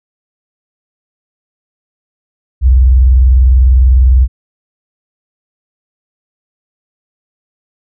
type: tone with vibrato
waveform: sine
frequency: 63 Hz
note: B1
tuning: 35 cents sharp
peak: -3 dBFS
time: 2.61-4.28 s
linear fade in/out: 50 ms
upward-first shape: square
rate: 20 Hz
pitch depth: 180 cents each way
effects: none